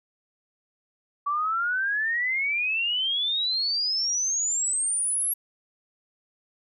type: exponential sweep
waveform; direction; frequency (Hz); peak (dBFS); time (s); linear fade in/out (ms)
sine; up; 1137 to 11420; -23; 1.26-5.34; 10
effects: none